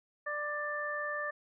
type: harmonic tone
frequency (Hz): 591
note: D5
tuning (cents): +11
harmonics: 1 / 2 / 3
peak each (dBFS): -39 / -39 / -36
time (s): 0.26-1.31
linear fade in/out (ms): 10
effects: none